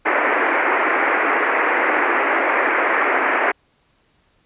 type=band-pass noise; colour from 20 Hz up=white; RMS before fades=-18 dBFS; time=0.05-3.52 s; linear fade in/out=10 ms; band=280 to 2200 Hz; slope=48 dB/octave; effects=pink hiss -61 dBFS RMS until 4.45 s + resampled to 8000 Hz